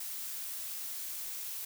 blue noise, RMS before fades -40 dBFS, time 0-1.65 s, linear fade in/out 5 ms, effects none

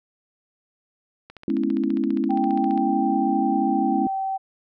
click train, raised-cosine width 0.3 ms, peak -25 dBFS, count 23, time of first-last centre 1.3-2.777 s, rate 14.9 Hz
sine chord, C# minor seventh, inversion second, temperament equal with one note detuned, 211.8 / 246.9 / 277.2 / 329.6 Hz, G#3 / B3 / C#4 / E4, +34 / 0 / 0 / 0 cents, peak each -26 / -27 / -24 / -25 dBFS, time 1.48-4.07 s, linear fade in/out 2 ms
sine tone with pitch glide, 784 to 771.4 Hz, G5 to G5, 0 to -28 cents, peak -23 dBFS, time 2.29-4.38 s, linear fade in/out 20 ms, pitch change -28 cents, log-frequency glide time 3.68-4.23 s
effects none

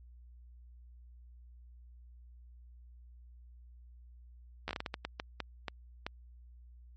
slowing click train, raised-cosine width 0.3 ms, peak -20 dBFS, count 13, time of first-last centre 4.68-6.065 s, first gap 12 ms, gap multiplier 1.37, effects added 60 Hz sine -52 dBFS peak until 6.96 s + MP3 32 kbps

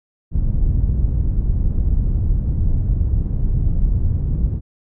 pink low-pass noise, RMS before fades -17 dBFS, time 0.31-4.61 s, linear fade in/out 50 ms, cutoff 110 Hz, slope 12 dB/octave, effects none

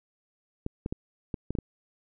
clicks, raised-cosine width 3 ms, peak -18 dBFS, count 7, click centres 0.664 / 0.861 / 0.925 / 1.342 / 1.506 / 1.552 / 1.587 s, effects none

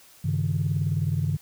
sine tone cluster, 98.7 / 138.5 / 157.5 Hz, G2 / C#3 / D#3, +12 / -1 / +21 cents, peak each -26 dBFS, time 0.24-1.37 s, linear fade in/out 10 ms, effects tanh soft clip ceiling -15 dBFS + white hiss -53 dBFS RMS until 1.41 s

